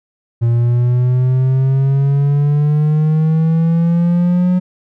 triangle exponential sweep, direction up, 116.54 to 182.4 Hz, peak -8 dBFS, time 0.41-4.6 s, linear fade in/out 20 ms, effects none

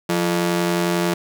sawtooth ring-modulated tone, 260 Hz, C4, 11 cents flat, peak -11 dBFS, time 0.09-1.14 s, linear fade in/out 5 ms, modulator 84.4 Hz, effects 8-bit

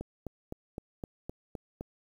click train, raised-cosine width 2 ms, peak -24 dBFS, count 8, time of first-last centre 0.01-1.809 s, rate 3.89 Hz, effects 9-bit

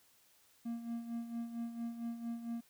triangle tone with tremolo, 233.1 Hz, A#3, in tune, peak -34 dBFS, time 0.65-2.61 s, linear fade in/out 10 ms, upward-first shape sine, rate 4.4 Hz, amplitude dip 65%, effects white hiss -68 dBFS RMS until 2.69 s

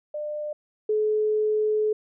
sine tone pair in turn, 599 / 428 Hz, D5 / A4, +34 / -48 cents, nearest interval tritone, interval 582 cents, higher first, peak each -28 / -20 dBFS, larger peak second, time 0.14-0.53 / 0.89-1.93 s, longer second, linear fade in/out 5 ms, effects none

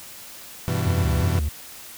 40% pulse chord, E minor, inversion first, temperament equal with one note detuned, 98 / 124.69 / 164.81 Hz, G2 / B2 / E3, 0 / +17 / 0 cents, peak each -26 / -25 / -26 dBFS, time 0.68-1.39 s, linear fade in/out 0 ms
triangle tone with vibrato, 81 Hz, E2, 30 cents flat, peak -19 dBFS, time 0.86-1.49 s, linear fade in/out 5 ms, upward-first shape square, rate 2.8 Hz, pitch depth 160 cents each way
effects white hiss -41 dBFS RMS until 1.97 s

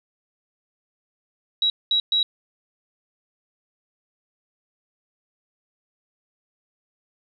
sine tone bursts at uneven times, 3871 Hz, B7, 35 cents flat, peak -17 dBFS, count 3, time 1.62-1.7 / 1.91-2 / 2.12-2.23 s, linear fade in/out 2 ms, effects none

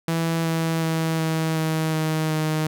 sawtooth tone with pitch steps, 164.8 / 163.28 / 161.78 / 160.29 / 158.82 / 157.36 / 155.91 Hz, E3 / E3 / E3 / E3 / D#3 / D#3 / D#3, 0 / -16 / -32 / -48 / +36 / +20 / +4 cents, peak -17 dBFS, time 0.08-2.67 s, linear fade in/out 2 ms, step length 370 ms, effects none

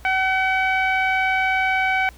sawtooth tone with low-pass filter, 758 Hz, F#5, 42 cents sharp, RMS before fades -20 dBFS, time 0.05-2.09 s, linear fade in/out 0 ms, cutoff 2100 Hz, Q 4.3, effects added 60 Hz sine -43 dBFS peak until 2.17 s + pink hiss -50 dBFS RMS until 2.17 s

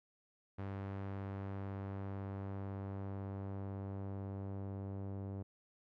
sawtooth tone with low-pass filter sweep, 98 Hz, G2, in tune, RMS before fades -43 dBFS, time 0.58-5.43 s, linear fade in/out 10 ms, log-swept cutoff 1800 to 610 Hz, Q 0.76, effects none

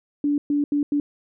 sine tone bursts at uneven times, 290 Hz, D4, 22 cents flat, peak -18 dBFS, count 4, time 0.24-0.38 / 0.5-0.64 / 0.72-0.83 / 0.92-1 s, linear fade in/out 2 ms, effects none

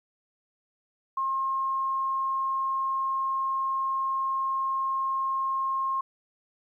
sine tone, 1070 Hz, C6, 38 cents sharp, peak -25 dBFS, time 1.17-6.01 s, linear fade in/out 5 ms, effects 11-bit

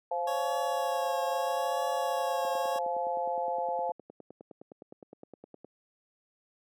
sine chord, F major, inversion second, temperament equal with one note detuned, 523.3 / 698.5 / 857.4 Hz, C5 / F5 / A5, 0 / 0 / -45 cents, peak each -33 dBFS, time 0.11-3.92 s, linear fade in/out 5 ms
25% pulse tone with vibrato, 554.4 Hz, C#5, in tune, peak -30 dBFS, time 0.27-2.79 s, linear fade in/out 5 ms, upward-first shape triangle, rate 0.78 Hz, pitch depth 31 cents each way
click train, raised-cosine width 2 ms, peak -30 dBFS, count 32, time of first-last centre 2.45-5.646 s, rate 9.7 Hz
effects high-pass 300 Hz 12 dB/octave

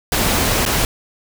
pink noise with dropouts, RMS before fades -17 dBFS, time 0.12-0.85 s, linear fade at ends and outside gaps 1 ms, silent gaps 0.652-0.662 s, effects none

